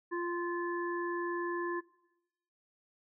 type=harmonic tone; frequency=347.2 Hz; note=F4; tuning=10 cents flat; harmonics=1 / 3 / 5; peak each=-34 / -39 / -41 dBFS; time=0.11-1.81 s; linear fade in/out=20 ms; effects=noise-tail reverb RT60 0.9 s tail -19 dB re dry